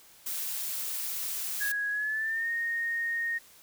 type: noise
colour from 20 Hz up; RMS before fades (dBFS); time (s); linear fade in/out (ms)
blue; -34; 0.26-1.72; 5
type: tone with pitch glide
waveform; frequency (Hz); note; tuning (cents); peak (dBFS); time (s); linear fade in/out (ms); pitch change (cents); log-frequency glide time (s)
sine; 1661.2 to 1853.9; G#6 to A#6; 0 to -10; -28; 1.6-3.39; 20; +190; 1.9-2.5
effects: white hiss -56 dBFS RMS until 3.62 s